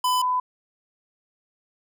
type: tone pair in turn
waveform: square / sine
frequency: 1003 / 1003 Hz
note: B5 / B5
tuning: +26 / +26 cents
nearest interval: unison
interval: 0 cents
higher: neither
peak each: -20 dBFS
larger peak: neither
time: 0.04-0.22 / 0.22-0.4 s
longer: neither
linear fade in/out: 5 ms
effects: none